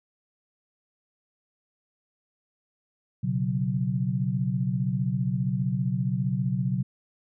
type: chord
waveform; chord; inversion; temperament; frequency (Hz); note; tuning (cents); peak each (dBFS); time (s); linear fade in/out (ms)
sine; B suspended second; none; equal; 123.47 / 138.59 / 185; B2 / C#3 / F#3; 0 / 0 / 0; -28; 3.23-6.83; 10
effects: none